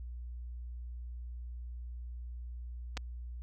clicks, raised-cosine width 0.2 ms, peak -21 dBFS, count 2, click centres 2.97 / 2.974 s, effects added 60 Hz sine -40 dBFS peak until 3.42 s

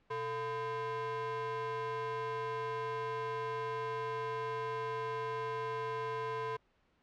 square ring-modulated tone, 284.1 Hz, C#4, 43 cents sharp, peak -33 dBFS, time 0.1-6.57 s, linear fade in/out 10 ms, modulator 728 Hz, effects pink hiss -72 dBFS RMS until 7.02 s + low-pass 3000 Hz 12 dB/octave

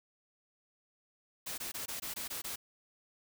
white noise bursts, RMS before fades -40 dBFS, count 8, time 1.46-2.56 s, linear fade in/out 10 ms, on 120 ms, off 20 ms, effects none

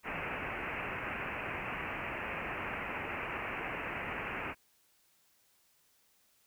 white low-pass noise, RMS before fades -39 dBFS, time 0.03-4.55 s, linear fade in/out 50 ms, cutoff 2700 Hz, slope 96 dB/octave, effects white hiss -70 dBFS RMS until 6.46 s

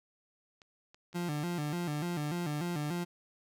clicks, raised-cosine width 0.2 ms, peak -37 dBFS, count 4, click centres 0.618 / 0.945 / 1.13 / 1.275 s
30% pulse tone with vibrato, 161 Hz, E3, 41 cents flat, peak -30 dBFS, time 1.14-3.05 s, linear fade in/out 20 ms, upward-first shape square, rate 3.4 Hz, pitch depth 140 cents each way
effects none

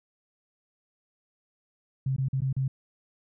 sine tone with dropouts, 133.2 Hz, C3, 31 cents sharp, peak -24 dBFS, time 2.06-2.68 s, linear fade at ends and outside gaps 5 ms, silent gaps 2.164-2.182 / 2.285-2.33 / 2.406-2.418 / 2.528-2.565 s, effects none

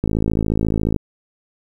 click train, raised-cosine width 3 ms, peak -6 dBFS, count 51, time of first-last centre 0.04-0.963 s, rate 54.2 Hz, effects 8-bit

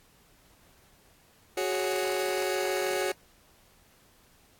sawtooth chord, F# suspended second, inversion none, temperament just, 370 / 416.2 / 555 Hz, F#4 / G#4 / C#5, 0 / +4 / +2 cents, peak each -26 / -29 / -28 dBFS, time 1.57-3.12 s, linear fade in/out 5 ms, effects pink hiss -61 dBFS RMS until 4.59 s + AAC 64 kbps

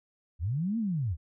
sine linear two-way sweep, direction up then down, 68.7 to 235.5 to 68.7 Hz, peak -27 dBFS, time 0.39-1.17 s, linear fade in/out 50 ms, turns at 0.78 s, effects none

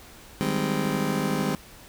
30% pulse chord, Ab major seventh, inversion second, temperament just, 155.74 / 194.67 / 207.7 / 259.6 Hz, Eb3 / G3 / Ab3 / C4, +2 / -12 / 0 / -13 cents, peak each -27 dBFS, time 0.41-1.55 s, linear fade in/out 0 ms, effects pink hiss -48 dBFS RMS until 1.88 s

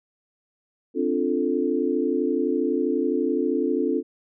sine chord, D minor seventh, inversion third, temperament equal, 261.6 / 293.7 / 349.2 / 440 Hz, C4 / D4 / F4 / A4, 0 / 0 / 0 / 0 cents, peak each -26 dBFS, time 0.94-4.03 s, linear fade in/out 50 ms, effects none

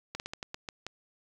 slowing click train, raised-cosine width 0.2 ms, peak -20 dBFS, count 8, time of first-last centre 0.15-0.866 s, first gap 49 ms, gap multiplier 1.24, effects 9-bit

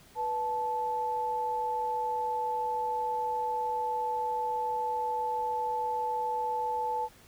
sine tone pair together, 490 / 873.1 Hz, B4 / A5, -14 / -14 cents, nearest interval minor seventh, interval 1000 cents, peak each -36 / -29 dBFS, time 0.15-7.09 s, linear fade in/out 50 ms, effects pink hiss -57 dBFS RMS until 7.27 s

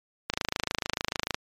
click train, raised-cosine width 0.2 ms, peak -9 dBFS, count 29, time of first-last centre 0.3-1.345 s, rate 26.8 Hz, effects MP3 96 kbps

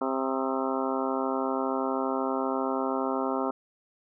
harmonic tone with a mistuned harmonic, 132.6 Hz, C3, 23 cents sharp, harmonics 2 / 3 / 4 / 5 / 6 / 7 / 8 / 9 / 10, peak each -31 / -33 / -34 / -35 / -36 / -36 / -37 / -38 / -38 dBFS, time 0.01-3.51 s, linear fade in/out 5 ms, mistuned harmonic 9, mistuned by +63 cents, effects none

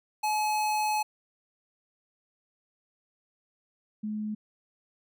square / sine tone pair in turn, 852 / 213 Hz, G#5 / G#3, +44 / +44 cents, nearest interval 2 octaves, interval 2400 cents, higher first, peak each -26 / -30 dBFS, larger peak first, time 0.23-1.03 / 4.03-4.35 s, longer first, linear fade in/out 10 ms, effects none

